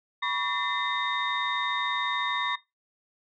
sine tone cluster, 985 / 1125 / 1807 / 2043 / 3699 Hz, B5 / C#6 / A6 / C7 / A#7, -5 / +25 / +46 / -42 / -14 cents, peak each -33 / -30 / -34 / -32 / -32 dBFS, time 0.22-2.56 s, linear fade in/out 10 ms, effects noise-tail reverb RT60 0.2 s tail -18 dB re dry + tanh soft clip ceiling -16 dBFS

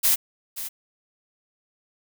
blue noise with echo, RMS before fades -19 dBFS, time 0.03-0.16 s, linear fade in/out 20 ms, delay 530 ms, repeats 1, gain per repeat -13 dB, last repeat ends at 0.69 s, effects none

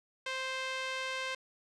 sawtooth tone with band-pass filter, 523.3 Hz, C5, in tune, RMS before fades -37 dBFS, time 0.26-1.35 s, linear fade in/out 5 ms, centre 2500 Hz, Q 1, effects resampled to 22050 Hz + 9-bit

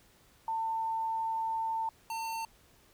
sine / square tone pair in turn, 897 / 902.1 Hz, A5 / A5, +33 / +43 cents, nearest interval unison, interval 10 cents, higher second, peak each -30 / -35 dBFS, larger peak first, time 0.48-1.89 / 2.1-2.45 s, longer first, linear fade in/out 2 ms, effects pink hiss -63 dBFS RMS until 2.93 s

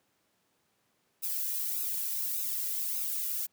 violet noise with flanger, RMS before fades -33 dBFS, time 1.22-3.47 s, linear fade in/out 20 ms, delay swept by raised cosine 0.77 to 2.07 ms, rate 1.7 Hz, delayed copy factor +0.8, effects pink hiss -73 dBFS RMS until 3.52 s + high-pass 150 Hz 12 dB/octave

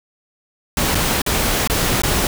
pink noise with dropouts, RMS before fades -18 dBFS, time 0.77-2.27 s, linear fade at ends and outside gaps 2 ms, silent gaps 0.948-0.952 / 1.218-1.263 / 1.675-1.698 / 2.019-2.034 s, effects none

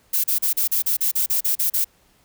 violet noise bursts, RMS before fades -20 dBFS, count 12, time 0.13-1.846 s, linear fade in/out 10 ms, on 110 ms, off 36 ms, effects pink hiss -59 dBFS RMS until 2.24 s

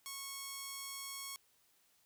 5% pulse tone, 1100 Hz, C#6, 14 cents flat, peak -31 dBFS, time 0.06-1.36 s, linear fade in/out 0 ms, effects white hiss -72 dBFS RMS until 2.05 s

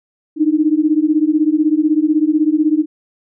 sine beating tone pair, 300 / 316 Hz, D4 / D#4, +37 / +27 cents, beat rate 16 Hz, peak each -14 dBFS, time 0.36-2.86 s, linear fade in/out 50 ms, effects none

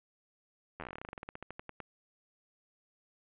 slowing click train, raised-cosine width 0.5 ms, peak -27 dBFS, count 24, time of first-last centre 0.8-1.803 s, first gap 11 ms, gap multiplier 1.11, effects resampled to 8000 Hz + 9-bit

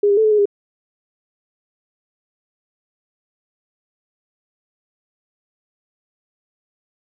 sine tone with pitch steps, 409.8 / 402.4 / 439.4 / 430.7 / 421.2 / 405.5 Hz, G#4 / G4 / A4 / A4 / G#4 / G#4, -23 / +45 / -2 / -37 / +24 / -41 cents, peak -11 dBFS, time 0.03-0.456 s, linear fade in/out 5 ms, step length 71 ms, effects none

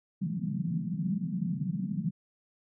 white band-pass noise, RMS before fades -32 dBFS, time 0.21-2.11 s, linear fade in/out 10 ms, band 150 to 200 Hz, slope 48 dB/octave, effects none

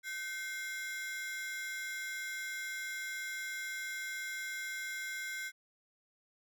40% pulse ring-modulated tone, 1827 Hz, A#6, 35 cents flat, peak -34 dBFS, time 0.03-5.52 s, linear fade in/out 50 ms, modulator 292 Hz, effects none

